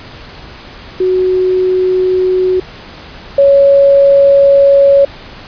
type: tone pair in turn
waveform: sine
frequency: 370 / 557.1 Hz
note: F#4 / C#5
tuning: 0 / +9 cents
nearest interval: perfect fifth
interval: 709 cents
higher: second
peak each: -8 / -3 dBFS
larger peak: second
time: 1-2.6 / 3.38-5.05 s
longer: second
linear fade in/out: 5 ms
effects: pink hiss -32 dBFS RMS until 5.47 s + resampled to 11025 Hz